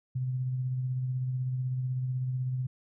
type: tone with tremolo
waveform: sine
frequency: 128.1 Hz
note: C3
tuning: 36 cents flat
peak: -27 dBFS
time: 0.15-2.67 s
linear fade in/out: 10 ms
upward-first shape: sine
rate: 16 Hz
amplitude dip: 30%
effects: none

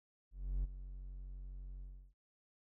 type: tone with ADSR envelope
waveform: triangle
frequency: 46.05 Hz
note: F#1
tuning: 7 cents flat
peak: -30 dBFS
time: 0.31-2.14 s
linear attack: 330 ms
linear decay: 19 ms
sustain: -13 dB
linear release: 330 ms
effects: none

